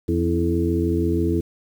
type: harmonic tone with a mistuned harmonic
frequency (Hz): 86.3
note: F2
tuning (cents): -20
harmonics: 1 / 2 / 3 / 4 / 5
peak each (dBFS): -23 / -27 / -26 / -22 / -27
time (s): 0.08-1.41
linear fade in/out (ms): 10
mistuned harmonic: 4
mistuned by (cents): -63
effects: 8-bit